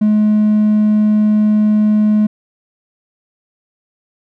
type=tone; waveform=triangle; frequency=212.2 Hz; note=G#3; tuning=38 cents sharp; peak=-6 dBFS; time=0.01-2.27 s; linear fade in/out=10 ms; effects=tanh soft clip ceiling -3 dBFS